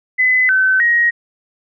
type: tone with pitch steps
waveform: sine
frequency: 2017 / 1527 / 1886 Hz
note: B6 / G6 / A#6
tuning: +36 / -46 / +20 cents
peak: -10 dBFS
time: 0.18-1.11 s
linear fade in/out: 20 ms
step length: 310 ms
effects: none